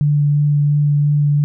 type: tone with vibrato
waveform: sine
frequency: 146.3 Hz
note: D3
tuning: 6 cents flat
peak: -11 dBFS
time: 0.01-1.44 s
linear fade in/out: 0 ms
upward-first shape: sine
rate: 2.9 Hz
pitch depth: 10 cents each way
effects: none